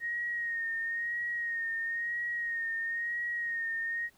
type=tone with vibrato; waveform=sine; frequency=1864.7 Hz; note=A#6; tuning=in tune; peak=-31 dBFS; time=0-4.1 s; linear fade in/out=50 ms; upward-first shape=sine; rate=1 Hz; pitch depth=37 cents each way; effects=pink hiss -65 dBFS RMS until 4.17 s